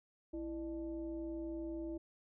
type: tone with frequency modulation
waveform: sine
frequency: 329.6 Hz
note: E4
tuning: in tune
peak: -39 dBFS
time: 0.33-1.98 s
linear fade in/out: 10 ms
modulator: 273 Hz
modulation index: 0.65
effects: none